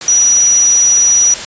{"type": "tone in noise", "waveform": "sine", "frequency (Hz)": 5840, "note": "F#8", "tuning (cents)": -24, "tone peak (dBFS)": -6, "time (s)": [0.08, 1.34], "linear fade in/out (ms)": 2, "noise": "white", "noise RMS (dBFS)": -23, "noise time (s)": [0.01, 1.45], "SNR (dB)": 14, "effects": ["resampled to 16000 Hz"]}